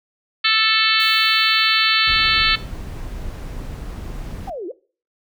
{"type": "harmonic tone", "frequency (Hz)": 440, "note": "A4", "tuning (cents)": 0, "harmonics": [3, 4, 5, 6, 7, 8, 9, 10], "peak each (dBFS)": [-22, -22, -22, -22, -22, -22, -22, -22], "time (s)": [0.44, 2.56], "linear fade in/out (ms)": 10}
{"type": "noise with exponential decay", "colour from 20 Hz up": "blue", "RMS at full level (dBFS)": -36, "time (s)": [1, 3.35], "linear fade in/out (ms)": 0, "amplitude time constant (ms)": 510}
{"type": "noise", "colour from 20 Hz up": "brown", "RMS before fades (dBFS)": -30, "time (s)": [2.07, 4.5], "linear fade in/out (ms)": 5}
{"type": "exponential two-way sweep", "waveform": "sine", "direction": "down then up", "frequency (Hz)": [828, 325.1, 606], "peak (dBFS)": -26, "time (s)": [4.47, 4.72], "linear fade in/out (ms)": 10, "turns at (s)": 4.67}
{"effects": ["noise-tail reverb RT60 0.4 s tail -19 dB re dry"]}